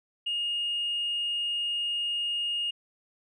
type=tone; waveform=sine; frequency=2850 Hz; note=F7; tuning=34 cents sharp; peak=-26 dBFS; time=0.26-2.71 s; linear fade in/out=10 ms; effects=tanh soft clip ceiling -23 dBFS